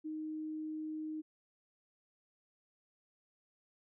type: tone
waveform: sine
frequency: 310.9 Hz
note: D#4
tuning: 1 cent flat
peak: -38 dBFS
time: 0.04-1.22 s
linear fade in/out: 20 ms
effects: none